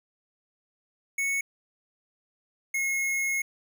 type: tone pair in turn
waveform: square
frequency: 2210 / 2166 Hz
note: C#7 / C#7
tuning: -6 / -41 cents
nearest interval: unison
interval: 35 cents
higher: first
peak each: -26 dBFS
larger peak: neither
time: 1.18-1.41 / 2.74-3.42 s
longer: second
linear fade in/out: 5 ms
effects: none